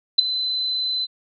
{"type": "tone with ADSR envelope", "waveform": "sine", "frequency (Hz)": 4036, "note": "B7", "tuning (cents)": 37, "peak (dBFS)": -6, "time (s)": [0.18, 1.07], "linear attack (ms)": 12, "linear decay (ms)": 8, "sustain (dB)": -15, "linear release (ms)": 34, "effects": []}